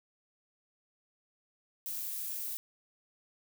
violet noise, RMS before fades -38 dBFS, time 1.86-2.57 s, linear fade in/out 0 ms, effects none

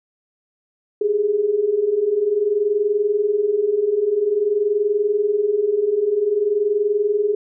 sine tone pair together, 398.1 / 418.6 Hz, G4 / G#4, +27 / +14 cents, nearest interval minor second, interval 87 cents, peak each -22 / -17 dBFS, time 1.01-7.35 s, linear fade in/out 5 ms, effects none

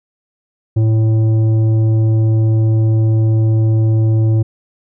triangle tone with tanh clipping, 110.6 Hz, A2, 9 cents sharp, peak -11 dBFS, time 0.76-4.43 s, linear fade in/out 10 ms, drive 13 dB, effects none

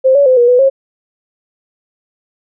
sine tone with pitch steps, 524 / 566 / 513 / 480.2 / 495.3 / 540 Hz, C5 / C#5 / C5 / B4 / B4 / C#5, +2 / +36 / -34 / -49 / +5 / -45 cents, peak -5 dBFS, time 0.04-0.7 s, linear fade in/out 20 ms, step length 110 ms, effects none

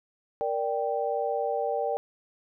sine chord, G minor, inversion first, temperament equal, 466.2 / 587.3 / 784 Hz, Bb4 / D5 / G5, 0 / 0 / 0 cents, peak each -30 dBFS, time 0.41-1.97 s, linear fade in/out 0 ms, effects none

